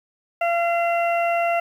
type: harmonic tone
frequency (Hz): 684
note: F5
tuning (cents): -36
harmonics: 1 / 2 / 3 / 4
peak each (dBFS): -19 / -29 / -30 / -29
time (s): 0.41-1.6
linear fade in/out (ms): 5
effects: 8-bit